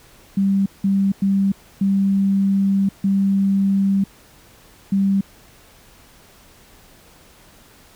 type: tone bursts at uneven times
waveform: sine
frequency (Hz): 196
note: G3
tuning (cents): 0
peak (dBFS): -14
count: 6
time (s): 0.37-0.66 / 0.84-1.12 / 1.22-1.52 / 1.81-2.89 / 3.04-4.04 / 4.92-5.21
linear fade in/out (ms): 5
effects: pink hiss -49 dBFS RMS until 7.95 s